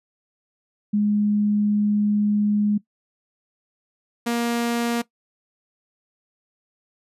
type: tone pair in turn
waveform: sine / sawtooth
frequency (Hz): 207.9 / 235.8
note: G#3 / A#3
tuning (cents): +2 / +20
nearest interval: major second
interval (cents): 218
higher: second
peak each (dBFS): -17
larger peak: neither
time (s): 0.93-2.78 / 4.26-5.02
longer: first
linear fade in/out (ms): 10
effects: noise-tail reverb RT60 0.1 s tail -18 dB re dry + resampled to 32000 Hz